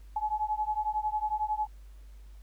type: beating tone pair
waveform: sine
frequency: 847 / 858 Hz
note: G#5 / A5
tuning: +34 / -44 cents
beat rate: 11 Hz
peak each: -31 dBFS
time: 0.16-1.67 s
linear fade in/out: 5 ms
effects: added 50 Hz sine -46 dBFS peak until 2.42 s + pink hiss -66 dBFS RMS until 2.42 s